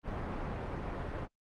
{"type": "low-pass noise", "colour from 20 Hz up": "pink", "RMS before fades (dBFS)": -38, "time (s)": [0.03, 1.28], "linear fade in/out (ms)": 50, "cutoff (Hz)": 1400, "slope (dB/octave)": 12, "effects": ["noise-tail reverb RT60 0.1 s tail -24 dB re dry", "Opus 32 kbps"]}